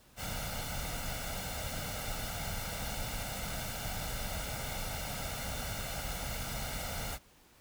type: noise with comb filter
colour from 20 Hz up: pink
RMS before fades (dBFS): -38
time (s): 0.16-7.19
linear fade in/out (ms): 50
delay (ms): 1.4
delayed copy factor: +0.7
effects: pink hiss -62 dBFS RMS until 7.6 s